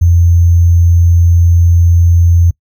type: tone with sample-and-hold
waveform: sine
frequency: 85.5 Hz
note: F2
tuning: 36 cents flat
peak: -4 dBFS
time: 0.01-2.51 s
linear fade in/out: 10 ms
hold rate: 6300 Hz
effects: noise-tail reverb RT60 0.1 s tail -24 dB re dry